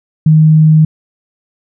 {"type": "tone", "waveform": "sine", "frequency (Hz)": 156.2, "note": "D#3", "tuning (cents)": 7, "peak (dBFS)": -3, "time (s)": [0.26, 0.85], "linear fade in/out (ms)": 5, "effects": []}